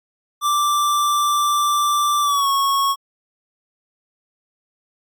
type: tone with pitch glide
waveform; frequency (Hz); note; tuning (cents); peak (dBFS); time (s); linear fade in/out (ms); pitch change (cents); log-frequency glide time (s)
square; 1174.7 to 1102.4; D6 to C#6; 0 to -10; -16; 0.41-2.96; 50; -110; 2.21-2.48
effects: MP3 96 kbps